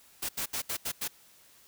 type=noise bursts at uneven times; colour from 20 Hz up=white; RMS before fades=-33 dBFS; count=6; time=0.22-0.29 / 0.37-0.46 / 0.53-0.62 / 0.69-0.77 / 0.85-0.92 / 1.01-1.08 s; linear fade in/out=10 ms; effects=white hiss -59 dBFS RMS until 1.67 s